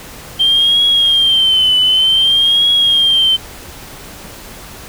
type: tone with vibrato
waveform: sine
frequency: 3154 Hz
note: G7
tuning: 10 cents sharp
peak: -7 dBFS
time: 0.39-3.37 s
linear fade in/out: 20 ms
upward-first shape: triangle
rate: 0.54 Hz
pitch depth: 92 cents each way
effects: tanh soft clip ceiling -4 dBFS + pink hiss -33 dBFS RMS until 4.88 s